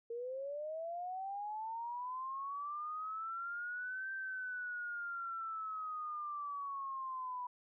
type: linear two-way sweep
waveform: sine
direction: up then down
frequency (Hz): 458.5 to 1565 to 981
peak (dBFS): -39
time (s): 0.1-7.47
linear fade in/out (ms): 5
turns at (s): 4.12
effects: none